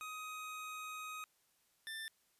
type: tone pair in turn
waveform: 25% pulse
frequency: 1255 / 1779.3 Hz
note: D#6 / A6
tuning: +15 / +19 cents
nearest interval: tritone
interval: 604 cents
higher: second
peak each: -40 / -39 dBFS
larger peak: second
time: 0.01-1.24 / 1.87-2.08 s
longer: first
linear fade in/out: 0 ms
effects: white hiss -75 dBFS RMS until 2.39 s + resampled to 32000 Hz